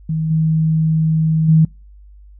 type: tone with level steps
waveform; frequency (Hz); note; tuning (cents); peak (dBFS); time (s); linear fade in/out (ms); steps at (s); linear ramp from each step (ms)
sine; 158.8; D#3; +36; -16 / -12 / -7; 0.09-1.65; 5; 0.3 / 1.48; 10
effects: noise-tail reverb RT60 0.3 s tail -26 dB re dry + added 50 Hz sine -39 dBFS peak until 2.39 s